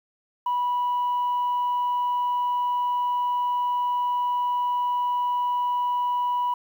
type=tone; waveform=sine; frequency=980 Hz; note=B5; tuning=14 cents flat; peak=-20 dBFS; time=0.46-6.54 s; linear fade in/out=5 ms; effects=tanh soft clip ceiling -19 dBFS + 9-bit